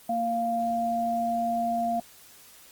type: tone pair together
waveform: sine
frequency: 231.9 / 696 Hz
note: A#3 / F5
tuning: -9 / -6 cents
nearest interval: octave + perfect fifth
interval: 1903 cents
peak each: -31 / -25 dBFS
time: 0.09-2 s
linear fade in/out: 5 ms
effects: white hiss -52 dBFS RMS until 2.71 s + Opus 24 kbps